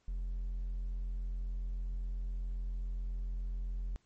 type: tone with hard clipping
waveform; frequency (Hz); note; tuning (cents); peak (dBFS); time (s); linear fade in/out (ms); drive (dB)
triangle; 43.65; F1; 0; -35; 0.08-3.96; 0; 5
effects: pink hiss -74 dBFS RMS until 4.05 s + MP3 32 kbps